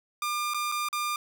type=tone with dropouts; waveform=sawtooth; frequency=1200 Hz; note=D6; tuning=37 cents sharp; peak=-24 dBFS; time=0.22-1.16 s; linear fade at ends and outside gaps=2 ms; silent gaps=0.537-0.544 / 0.717-0.721 / 0.887-0.928 s; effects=none